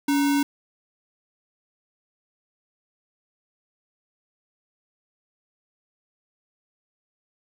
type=tone with sample-and-hold; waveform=sine; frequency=283.2 Hz; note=C#4; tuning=37 cents sharp; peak=-18 dBFS; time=0.08-0.43 s; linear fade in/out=5 ms; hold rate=1225 Hz; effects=none